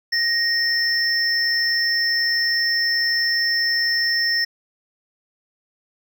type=tone pair together; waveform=triangle; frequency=1864.7 / 5334 Hz; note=A#6 / E8; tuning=0 / +20 cents; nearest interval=octave + tritone; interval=1820 cents; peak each=-19 dBFS; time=0.12-4.45 s; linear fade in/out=10 ms; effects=none